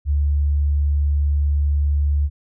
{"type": "tone", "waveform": "sine", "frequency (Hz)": 72.4, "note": "D2", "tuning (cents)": -24, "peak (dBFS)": -15, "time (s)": [0.05, 2.3], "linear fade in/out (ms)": 50, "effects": []}